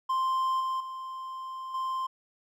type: tone with level steps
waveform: triangle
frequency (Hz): 1046.5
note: C6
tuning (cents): 0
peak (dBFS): -23 / -26 / -34 / -27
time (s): 0.09-2.07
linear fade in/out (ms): 10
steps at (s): 0.6 / 0.8 / 1.74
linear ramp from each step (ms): 5
effects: none